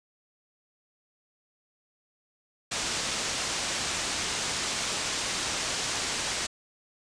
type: low-pass noise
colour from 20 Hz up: white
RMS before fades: -31 dBFS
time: 2.71-6.47 s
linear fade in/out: 10 ms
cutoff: 7700 Hz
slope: 24 dB/octave
effects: resampled to 22050 Hz